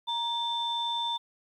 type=tone pair together; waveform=sine; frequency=940 / 3549 Hz; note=A#5 / A7; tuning=+14 / +14 cents; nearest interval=octave + major seventh; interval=2300 cents; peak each=-30 / -30 dBFS; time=0.07-1.18 s; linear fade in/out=20 ms; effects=tanh soft clip ceiling -21 dBFS + 11-bit